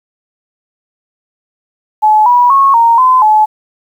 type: tone with pitch steps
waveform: sine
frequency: 857 / 975 / 1096 / 927 / 1023 / 858 Hz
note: A5 / B5 / C#6 / A#5 / C6 / A5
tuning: -46 / -23 / -20 / -10 / -39 / -44 cents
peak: -4 dBFS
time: 2.02-3.46 s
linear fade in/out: 20 ms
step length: 240 ms
effects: 7-bit